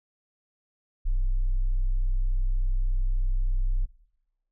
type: tone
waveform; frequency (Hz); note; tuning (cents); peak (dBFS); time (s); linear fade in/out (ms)
sine; 31.72; B0; +47; -19; 1.05-3.86; 20
effects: noise-tail reverb RT60 0.9 s tail -20 dB re dry + tanh soft clip ceiling -20 dBFS